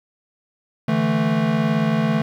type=chord; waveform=square; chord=D suspended second; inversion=none; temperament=equal; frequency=146.83 / 164.81 / 220 Hz; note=D3 / E3 / A3; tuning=0 / 0 / 0 cents; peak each=-25 / -23 / -20 dBFS; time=0.88-2.22 s; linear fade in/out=5 ms; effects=low-pass 3000 Hz 12 dB/octave + 8-bit